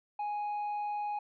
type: tone with tanh clipping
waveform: sine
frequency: 830.6 Hz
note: G#5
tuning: in tune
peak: -33 dBFS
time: 0.19-1.19 s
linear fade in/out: 5 ms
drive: 3 dB
effects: none